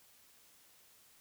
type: silence
effects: white hiss -64 dBFS RMS until 1.2 s